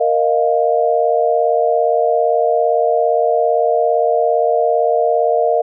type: chord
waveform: sine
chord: Bb suspended fourth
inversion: none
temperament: just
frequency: 466.2 / 621.6 / 699.2 Hz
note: Bb4 / Eb5 / F5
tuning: 0 / -2 / +2 cents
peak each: -16 dBFS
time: 0-5.62 s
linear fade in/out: 10 ms
effects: none